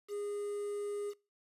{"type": "tone with quantisation", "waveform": "triangle", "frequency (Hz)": 410.2, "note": "G#4", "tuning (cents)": -21, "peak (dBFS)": -34, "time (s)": [0.08, 1.14], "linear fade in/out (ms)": 50, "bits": 9, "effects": ["noise-tail reverb RT60 0.3 s tail -24 dB re dry", "resampled to 32000 Hz"]}